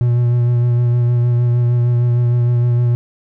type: tone with vibrato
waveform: triangle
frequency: 120.7 Hz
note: B2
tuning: 39 cents flat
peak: -9 dBFS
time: 0.01-2.95 s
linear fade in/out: 0 ms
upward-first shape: sine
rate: 6.5 Hz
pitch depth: 19 cents each way
effects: none